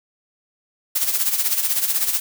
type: noise with tremolo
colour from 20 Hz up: blue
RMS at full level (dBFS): -18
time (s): 0.95-2.2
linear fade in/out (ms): 10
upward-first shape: sine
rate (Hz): 16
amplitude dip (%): 65
effects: none